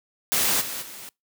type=noise with level steps; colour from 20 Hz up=white; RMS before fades=-22 / -32 / -40 dBFS; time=0.32-1.09 s; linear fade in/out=0 ms; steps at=0.6 / 0.81 s; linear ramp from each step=20 ms; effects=noise-tail reverb RT60 0.2 s tail -26 dB re dry + high-pass 100 Hz 12 dB/octave